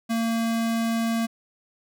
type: tone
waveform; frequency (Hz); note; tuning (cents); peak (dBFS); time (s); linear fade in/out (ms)
square; 228.3; A#3; -36; -23; 0.09-1.27; 20
effects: none